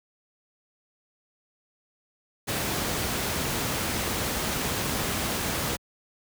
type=noise; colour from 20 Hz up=pink; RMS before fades=-28 dBFS; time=2.47-5.77 s; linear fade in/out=20 ms; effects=high-pass 60 Hz 12 dB/octave